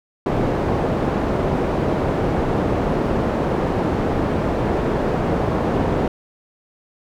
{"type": "low-pass noise", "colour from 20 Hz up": "white", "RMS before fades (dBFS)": -20, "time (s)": [0.26, 6.08], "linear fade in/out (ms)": 2, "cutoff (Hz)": 530, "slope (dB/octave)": 12, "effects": []}